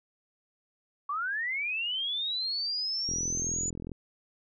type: linear sweep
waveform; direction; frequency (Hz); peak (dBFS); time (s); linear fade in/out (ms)
sine; up; 1108.7 to 6990; -29; 1.09-3.7; 5
type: click train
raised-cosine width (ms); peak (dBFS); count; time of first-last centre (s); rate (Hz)
3; -26; 36; 3.09-3.917; 42.3
effects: none